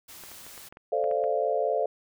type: noise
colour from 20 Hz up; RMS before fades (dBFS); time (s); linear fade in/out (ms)
white; -46; 0.08-0.69; 10
type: clicks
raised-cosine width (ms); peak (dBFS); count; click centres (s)
0.5; -31; 9; 0.237 / 0.316 / 0.466 / 0.578 / 0.725 / 0.771 / 1.041 / 1.113 / 1.24
type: chord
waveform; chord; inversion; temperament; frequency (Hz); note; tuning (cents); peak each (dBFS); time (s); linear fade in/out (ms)
sine; D minor seventh; second; equal with one note detuned; 440 / 523.3 / 587.3 / 691.2; A4 / C5 / D5 / F5; 0 / 0 / 0 / -18; -29; 0.92-1.86; 5
effects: none